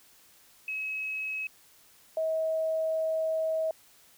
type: tone pair in turn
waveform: sine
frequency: 2564 / 639.7 Hz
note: E7 / D#5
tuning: -49 / +48 cents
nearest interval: 2 octaves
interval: 2403 cents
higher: first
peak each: -31 / -26 dBFS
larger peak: second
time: 0.68-1.47 / 2.17-3.71 s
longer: second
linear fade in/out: 2 ms
effects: white hiss -59 dBFS RMS until 4.17 s